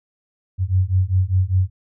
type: beating tone pair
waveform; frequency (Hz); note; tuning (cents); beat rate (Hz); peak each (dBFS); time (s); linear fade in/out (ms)
sine; 90.9 / 95.9; F#2 / G2; -30 / -37; 5; -18 / -18; 0.58-1.7; 50
effects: none